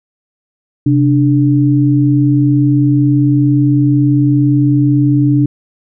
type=tone pair together; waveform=sine; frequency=131.59 / 293.7 Hz; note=C3 / D4; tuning=+10 / 0 cents; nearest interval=octave + major second; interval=1390 cents; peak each=-10 dBFS; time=0.86-5.46 s; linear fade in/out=5 ms; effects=none